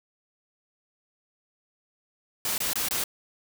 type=noise bursts; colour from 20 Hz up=white; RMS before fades=-28 dBFS; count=4; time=2.45-3.039 s; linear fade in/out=2 ms; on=130 ms; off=23 ms; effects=none